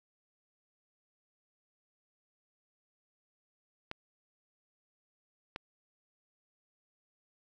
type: clicks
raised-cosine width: 0.3 ms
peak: -22 dBFS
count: 2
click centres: 3.914 / 5.561 s
effects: none